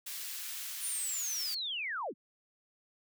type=high-pass noise; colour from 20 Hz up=white; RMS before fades=-41 dBFS; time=0.06-1.55 s; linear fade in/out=10 ms; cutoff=1800 Hz; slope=12 dB/octave
type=linear sweep; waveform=sine; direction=down; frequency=9810 to 145.8 Hz; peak=-34 dBFS; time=0.8-2.14 s; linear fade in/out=50 ms
effects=none